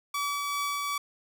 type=tone with tremolo; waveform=sawtooth; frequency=1145 Hz; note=D6; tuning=44 cents flat; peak=-24 dBFS; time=0.14-0.98 s; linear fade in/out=5 ms; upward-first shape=triangle; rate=2.6 Hz; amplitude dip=25%; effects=none